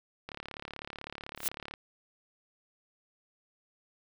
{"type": "click train", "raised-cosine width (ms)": 0.3, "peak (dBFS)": -24, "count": 53, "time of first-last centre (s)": [0.29, 1.738], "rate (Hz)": 35.9}
{"type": "noise with exponential growth", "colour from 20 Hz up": "blue", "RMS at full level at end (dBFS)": -26, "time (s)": [1.36, 1.48], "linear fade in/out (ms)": 1, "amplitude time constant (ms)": 24}
{"effects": []}